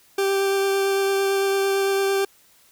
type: tone with vibrato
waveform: 40% pulse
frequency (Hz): 392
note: G4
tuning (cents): 0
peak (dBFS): -18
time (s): 0.18-2.25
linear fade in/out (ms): 5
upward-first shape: triangle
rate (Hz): 8.9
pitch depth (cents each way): 11
effects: white hiss -56 dBFS RMS until 2.71 s